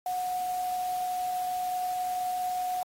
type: tone in noise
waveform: sine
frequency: 731 Hz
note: F#5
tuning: 21 cents flat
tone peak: -28 dBFS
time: 0.06-2.83 s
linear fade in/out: 2 ms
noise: white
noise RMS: -45 dBFS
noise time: 0.06-2.83 s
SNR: +14 dB
effects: AAC 48 kbps